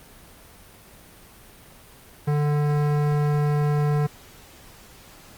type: tone with hard clipping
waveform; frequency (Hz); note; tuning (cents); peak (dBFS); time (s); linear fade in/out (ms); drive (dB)
sine; 147.6; D3; +9; -21; 2.27-4.07; 10; 17
effects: pink hiss -48 dBFS RMS until 5.37 s + Opus 32 kbps